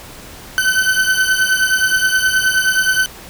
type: beating tone pair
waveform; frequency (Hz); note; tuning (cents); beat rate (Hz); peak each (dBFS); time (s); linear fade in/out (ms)
40% pulse; 1517 / 1526.5; F#6 / G6; +43 / -46; 9.5; -14 / -16; 0.58-3.06; 0
effects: pink hiss -36 dBFS RMS until 3.29 s